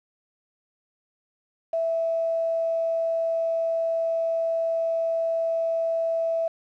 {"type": "tone with quantisation", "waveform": "sine", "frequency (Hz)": 659.3, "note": "E5", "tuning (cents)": 0, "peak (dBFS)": -22, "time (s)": [1.73, 6.48], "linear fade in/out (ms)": 5, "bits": 7, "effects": ["low-pass 3000 Hz 12 dB/octave"]}